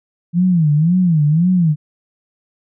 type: tone with vibrato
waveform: sine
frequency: 164.81 Hz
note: E3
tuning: in tune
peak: -10 dBFS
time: 0.33-1.76 s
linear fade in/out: 50 ms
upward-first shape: sine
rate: 1.9 Hz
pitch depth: 200 cents each way
effects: none